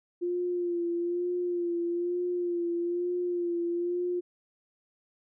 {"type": "tone with vibrato", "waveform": "sine", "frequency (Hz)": 349.2, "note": "F4", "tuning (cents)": 0, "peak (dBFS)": -27, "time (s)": [0.21, 4.21], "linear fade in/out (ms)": 20, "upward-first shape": "sine", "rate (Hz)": 1.1, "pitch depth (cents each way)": 33, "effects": []}